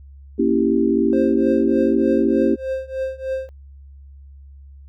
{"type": "chord", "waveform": "sine", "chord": "A# diminished seventh", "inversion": "none", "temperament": "equal", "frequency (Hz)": [233.1, 277.2, 329.6, 392], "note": ["A#3", "C#4", "E4", "G4"], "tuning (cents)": [0, 0, 0, 0], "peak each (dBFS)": -20, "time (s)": [0.38, 2.56], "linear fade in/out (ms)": 20}
{"type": "tone with tremolo", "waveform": "triangle", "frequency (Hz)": 527, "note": "C5", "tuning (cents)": 12, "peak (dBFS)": -17, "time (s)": [1.13, 3.49], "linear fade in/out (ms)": 0, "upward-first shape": "triangle", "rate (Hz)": 3.3, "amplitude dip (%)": 95}
{"effects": ["added 69 Hz sine -39 dBFS peak until 4.88 s"]}